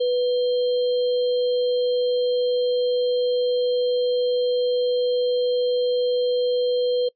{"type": "tone with sample-and-hold", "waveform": "sine", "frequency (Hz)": 493.9, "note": "B4", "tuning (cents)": 0, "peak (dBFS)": -18, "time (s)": [0, 7.09], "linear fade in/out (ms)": 10, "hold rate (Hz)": 3675, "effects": ["noise-tail reverb RT60 0.1 s tail -23 dB re dry", "resampled to 11025 Hz"]}